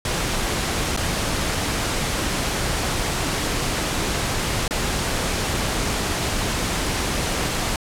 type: noise with dropouts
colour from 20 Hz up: pink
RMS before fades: -23 dBFS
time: 0.05-7.76 s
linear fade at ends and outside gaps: 2 ms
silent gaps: 0.965-0.973 / 4.679-4.708 s
effects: low-pass 10000 Hz 12 dB/octave